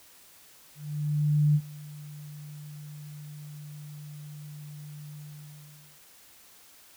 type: tone with ADSR envelope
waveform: sine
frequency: 148.8 Hz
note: D3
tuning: 23 cents sharp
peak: -18 dBFS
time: 0.75-6.01 s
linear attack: 800 ms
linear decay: 58 ms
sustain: -22 dB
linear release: 840 ms
effects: white hiss -55 dBFS RMS until 6.96 s